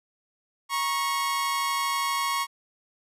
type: tone pair together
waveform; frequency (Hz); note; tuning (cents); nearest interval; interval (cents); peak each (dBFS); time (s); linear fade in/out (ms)
sawtooth; 947.4 / 1100; A#5 / C#6; +28 / -14; minor third; 258; -27 / -22; 0.69-2.47; 50
effects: resampled to 32000 Hz

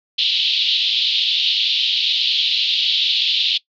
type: band-pass noise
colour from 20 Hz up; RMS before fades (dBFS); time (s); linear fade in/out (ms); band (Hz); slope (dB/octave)
pink; -18; 0.18-3.58; 10; 3000 to 4100; 48
effects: noise-tail reverb RT60 0.1 s tail -20 dB re dry

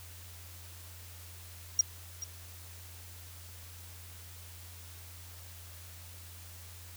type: tone with echo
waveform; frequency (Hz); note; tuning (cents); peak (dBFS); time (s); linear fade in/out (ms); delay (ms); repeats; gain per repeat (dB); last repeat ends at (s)
triangle; 5700; F8; +34; -19; 1.79-1.81; 2; 430; 1; -15; 2.24
effects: added 87 Hz sine -49 dBFS peak until 6.96 s + white hiss -52 dBFS RMS until 6.96 s

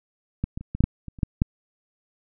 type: clicks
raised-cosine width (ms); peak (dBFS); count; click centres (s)
5; -12 / -18 / -25 / -17 / -8 / -6 / -23 / -30 / -8 / -6; 10; 0.44 / 0.575 / 0.61 / 0.75 / 0.806 / 0.84 / 1.083 / 1.188 / 1.232 / 1.419
effects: none

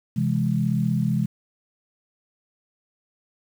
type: chord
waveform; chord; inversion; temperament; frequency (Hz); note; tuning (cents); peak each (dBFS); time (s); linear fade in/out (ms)
sine; C augmented; none; equal with one note detuned; 130.81 / 166.44 / 207.7; C3 / E3 / G#3; 0 / +17 / 0; -24; 0.16-1.26; 10
effects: 8-bit

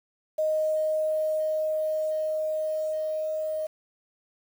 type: tone with level ramp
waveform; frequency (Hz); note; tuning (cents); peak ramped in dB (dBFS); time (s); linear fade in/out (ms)
sine; 622.3; D#5; 0; -22 to -27; 0.38-3.67; 10
effects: 8-bit

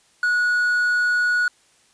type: tone with quantisation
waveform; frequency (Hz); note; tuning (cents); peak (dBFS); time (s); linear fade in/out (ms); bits
triangle; 1460; F#6; -24; -15; 0.23-1.48; 2; 7
effects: white hiss -58 dBFS RMS until 1.93 s + resampled to 22050 Hz

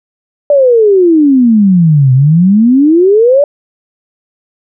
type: exponential two-way sweep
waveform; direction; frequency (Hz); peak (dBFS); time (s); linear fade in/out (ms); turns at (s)
sine; down then up; 592 to 126.2 to 592; -3; 0.5-3.44; 2; 2.13
effects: none

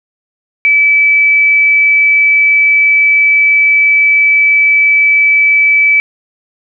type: tone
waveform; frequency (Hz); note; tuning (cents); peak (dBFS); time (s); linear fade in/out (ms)
sine; 2303; D7; -34; -5; 0.65-6; 0
effects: none

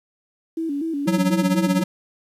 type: tone with vibrato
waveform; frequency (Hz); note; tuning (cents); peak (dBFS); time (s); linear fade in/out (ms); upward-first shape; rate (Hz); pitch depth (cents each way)
sine; 304.3; D#4; -38; -22; 0.57-1.82; 5; square; 4.1; 120
type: tone with tremolo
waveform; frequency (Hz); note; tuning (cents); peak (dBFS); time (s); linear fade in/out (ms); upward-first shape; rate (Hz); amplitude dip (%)
square; 185; F#3; 0; -15; 1.07-1.84; 10; triangle; 16; 85
effects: resampled to 32000 Hz + 9-bit

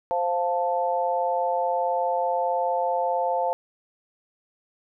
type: chord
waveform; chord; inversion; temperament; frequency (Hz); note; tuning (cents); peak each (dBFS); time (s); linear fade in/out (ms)
sine; F major; second; equal; 523.3 / 698.5 / 880; C5 / F5 / A5; 0 / 0 / 0; -26; 0.11-3.53; 0
effects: none

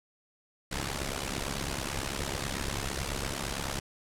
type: noise with amplitude modulation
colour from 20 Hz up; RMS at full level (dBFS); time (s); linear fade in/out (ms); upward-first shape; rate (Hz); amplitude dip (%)
pink; -30; 0.71-3.8; 10; sine; 69; 85
effects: low-pass 10000 Hz 12 dB/octave

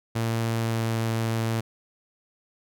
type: tone with pitch glide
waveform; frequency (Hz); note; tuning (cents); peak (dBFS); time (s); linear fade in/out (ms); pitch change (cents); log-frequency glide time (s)
sawtooth; 114.3 to 113.31; A#2 to A#2; -34 to -49; -20; 0.15-1.61; 10; -15; 0.58-0.91
effects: none

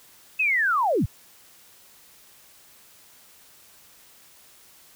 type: linear sweep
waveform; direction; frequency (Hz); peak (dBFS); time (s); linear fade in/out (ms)
sine; down; 2637 to 55.8; -19; 0.39-1.06; 10
effects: white hiss -53 dBFS RMS until 4.95 s

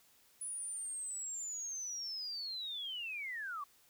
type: linear sweep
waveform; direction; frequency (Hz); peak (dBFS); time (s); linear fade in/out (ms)
sine; down; 9956 to 1100; -39; 0.41-3.64; 5
effects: white hiss -67 dBFS RMS until 3.89 s

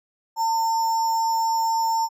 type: tone with sample-and-hold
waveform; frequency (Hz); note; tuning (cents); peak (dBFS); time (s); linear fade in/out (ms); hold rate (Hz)
sine; 902; A5; +43; -19; 0.36-2.09; 50; 6300
effects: low-pass 10000 Hz 12 dB/octave

